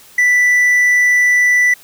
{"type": "tone", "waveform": "triangle", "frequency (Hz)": 1975.5, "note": "B6", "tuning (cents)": 0, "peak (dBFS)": -7, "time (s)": [0.18, 1.74], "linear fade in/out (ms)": 5, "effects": ["white hiss -43 dBFS RMS until 1.83 s"]}